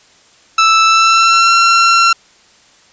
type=tone with pitch glide; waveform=sawtooth; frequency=1318.5 to 1361.1 Hz; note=E6 to F6; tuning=0 to -45 cents; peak=-3 dBFS; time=0.58-2.13 s; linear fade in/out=5 ms; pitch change=+55 cents; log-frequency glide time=0.85-1.53 s; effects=white hiss -47 dBFS RMS until 2.92 s + resampled to 16000 Hz